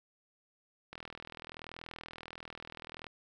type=click train; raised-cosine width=0.3 ms; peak=-28 dBFS; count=88; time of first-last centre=0.93-3.068 s; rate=40.7 Hz; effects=none